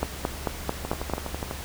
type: two click trains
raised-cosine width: 1 ms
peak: -10 / -16 dBFS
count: 6 / 9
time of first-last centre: 0.03-1.136 / 0.85-1.511 s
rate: 4.52 / 12.1 Hz
effects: added 70 Hz sine -38 dBFS peak until 1.64 s + pink hiss -38 dBFS RMS until 1.64 s